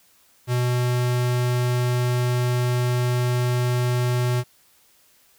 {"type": "tone", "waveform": "square", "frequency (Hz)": 123.47, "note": "B2", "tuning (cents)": 0, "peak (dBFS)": -20, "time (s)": [0.47, 4.44], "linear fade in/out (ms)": 50, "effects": ["white hiss -58 dBFS RMS until 5.38 s"]}